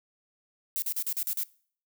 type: noise bursts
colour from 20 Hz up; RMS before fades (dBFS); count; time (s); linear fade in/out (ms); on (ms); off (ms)
violet; -30; 7; 0.76-1.433; 0; 61; 41
effects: noise-tail reverb RT60 0.5 s tail -22 dB re dry